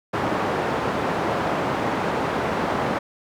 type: band-pass noise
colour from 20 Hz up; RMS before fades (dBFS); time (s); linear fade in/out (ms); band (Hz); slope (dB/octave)
white; -24; 0.13-2.99; 10; 110 to 940; 12
effects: none